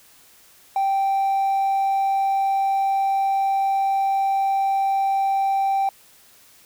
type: tone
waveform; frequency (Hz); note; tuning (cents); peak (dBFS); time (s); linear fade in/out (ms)
triangle; 782; G5; -4; -15; 0.76-5.89; 2
effects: tanh soft clip ceiling -13 dBFS + white hiss -52 dBFS RMS until 6.65 s